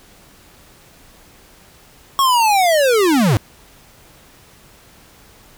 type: linear sweep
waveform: square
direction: down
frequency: 1108.7 to 92.5 Hz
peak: -12 dBFS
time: 2.19-3.37 s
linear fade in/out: 0 ms
effects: pink hiss -47 dBFS RMS until 5.57 s